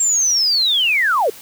sine linear sweep, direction down, 7520 to 392 Hz, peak -13 dBFS, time 0-1.3 s, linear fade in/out 5 ms, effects white hiss -39 dBFS RMS until 1.41 s + high-pass 80 Hz 12 dB/octave

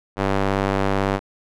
square tone with band-pass filter, 49 Hz, G1, in tune, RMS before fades -21 dBFS, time 0.16-1.2 s, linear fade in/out 50 ms, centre 760 Hz, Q 0.56, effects none

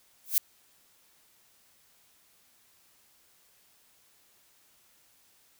violet noise with exponential growth, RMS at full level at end -19 dBFS, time 0.24-0.38 s, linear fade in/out 1 ms, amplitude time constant 29 ms, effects white hiss -64 dBFS RMS until 5.59 s

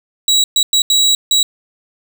30% pulse tone bursts at uneven times, 3884 Hz, B7, 30 cents flat, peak -7 dBFS, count 5, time 0.28-0.44 / 0.56-0.63 / 0.73-0.82 / 0.9-1.15 / 1.31-1.43 s, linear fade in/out 2 ms, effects none

